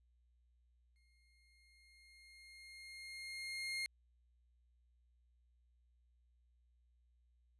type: tone with exponential growth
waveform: 30% pulse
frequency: 2132 Hz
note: C7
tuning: 32 cents sharp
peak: -35 dBFS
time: 0.96-3.86 s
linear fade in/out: 0 ms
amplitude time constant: 630 ms
effects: added 60 Hz sine -70 dBFS peak until 7.59 s + resampled to 24000 Hz